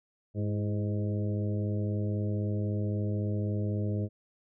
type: harmonic tone with a mistuned harmonic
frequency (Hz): 103.83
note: G#2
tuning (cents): 0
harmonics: 1 / 2 / 3 / 4 / 5 / 6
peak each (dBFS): -29 / -35 / -39 / -41 / -43 / -45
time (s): 0.34-4.09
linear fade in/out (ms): 50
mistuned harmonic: 3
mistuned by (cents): +53
effects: none